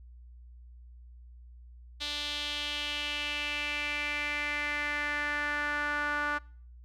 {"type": "tone with band-pass filter sweep", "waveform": "sawtooth", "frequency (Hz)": 293.7, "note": "D4", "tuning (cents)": 0, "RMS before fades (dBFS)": -33, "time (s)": [2, 6.39], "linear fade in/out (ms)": 20, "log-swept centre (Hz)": [3700, 1400], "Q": 3.7, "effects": ["noise-tail reverb RT60 0.5 s tail -25 dB re dry", "added 60 Hz sine -48 dBFS peak until 6.84 s"]}